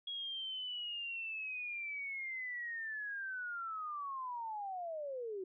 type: linear sweep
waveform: sine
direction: down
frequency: 3322 to 362.2 Hz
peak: -39 dBFS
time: 0.07-5.44 s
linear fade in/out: 5 ms
effects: none